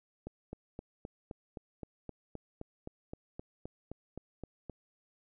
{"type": "click train", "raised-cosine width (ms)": 2, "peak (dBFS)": -28, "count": 18, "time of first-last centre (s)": [0.27, 4.697], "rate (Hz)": 3.84, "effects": []}